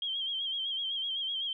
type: tone with vibrato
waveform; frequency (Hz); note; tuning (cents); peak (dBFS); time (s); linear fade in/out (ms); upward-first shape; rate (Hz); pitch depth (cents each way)
sine; 3201; G7; +36; -31; 0.02-1.53; 2; sine; 7.9; 63
effects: none